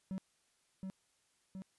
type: tone with echo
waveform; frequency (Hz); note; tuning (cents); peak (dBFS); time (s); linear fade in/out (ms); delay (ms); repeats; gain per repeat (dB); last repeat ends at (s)
triangle; 190; F#3; +46; -35; 0.11-0.18; 0; 720; 2; -3; 1.62
effects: white hiss -75 dBFS RMS until 1.78 s + resampled to 24000 Hz